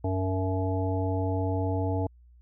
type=harmonic tone with a mistuned harmonic; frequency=94.6 Hz; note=F#2; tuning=39 cents sharp; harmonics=1 / 3 / 5 / 7 / 9; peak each=-27 / -32 / -34 / -35 / -37 dBFS; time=0.04-2.07 s; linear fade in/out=5 ms; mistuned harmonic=5; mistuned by=-42 cents; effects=added 60 Hz sine -52 dBFS peak until 2.41 s